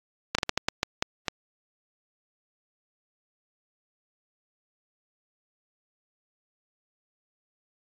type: slowing click train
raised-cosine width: 0.2 ms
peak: -6 dBFS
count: 9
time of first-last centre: 0.35-1.282 s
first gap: 35 ms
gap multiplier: 1.33
effects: AAC 64 kbps